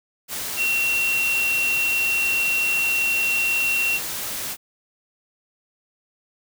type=tone in noise; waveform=sine; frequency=2732 Hz; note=F7; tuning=39 cents flat; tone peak=-19 dBFS; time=0.56-4 s; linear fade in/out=50 ms; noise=white; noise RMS=-29 dBFS; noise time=0.28-4.57 s; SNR=+7 dB; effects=none